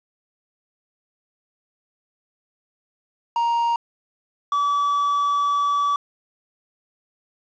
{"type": "tone pair in turn", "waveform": "triangle", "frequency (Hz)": [936, 1148.2], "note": ["A#5", "D6"], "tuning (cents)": [7, -39], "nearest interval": "major third", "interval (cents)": 354, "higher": "second", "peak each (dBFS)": -16, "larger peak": "neither", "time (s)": [[3.36, 3.76], [4.52, 5.96]], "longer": "second", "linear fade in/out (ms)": 2, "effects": ["resampled to 16000 Hz", "8-bit"]}